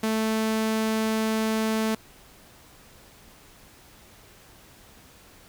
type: tone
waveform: sawtooth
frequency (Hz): 220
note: A3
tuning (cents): 0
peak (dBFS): -19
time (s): 0.03-1.95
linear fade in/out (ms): 5
effects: pink hiss -52 dBFS RMS until 5.48 s